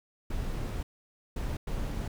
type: noise bursts at uneven times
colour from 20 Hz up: brown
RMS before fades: -33 dBFS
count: 3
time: 0.3-0.83 / 1.36-1.57 / 1.67-2.08 s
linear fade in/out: 5 ms
effects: none